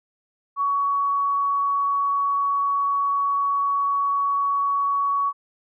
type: tone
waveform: sine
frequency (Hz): 1123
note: C#6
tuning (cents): +22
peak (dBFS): -19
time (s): 0.56-5.33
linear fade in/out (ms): 50
effects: none